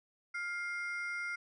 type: ring-modulated tone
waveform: triangle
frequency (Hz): 1760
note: A6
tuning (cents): 0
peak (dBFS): -31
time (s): 0.34-1.36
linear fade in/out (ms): 10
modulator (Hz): 355
effects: resampled to 24000 Hz